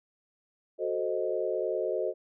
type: chord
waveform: sine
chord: F# diminished seventh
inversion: none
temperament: equal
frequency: 370 / 440 / 523.3 / 622.3 Hz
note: F#4 / A4 / C5 / Eb5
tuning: 0 / 0 / 0 / 0 cents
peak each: -33 dBFS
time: 0.78-2.14 s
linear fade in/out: 50 ms
effects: none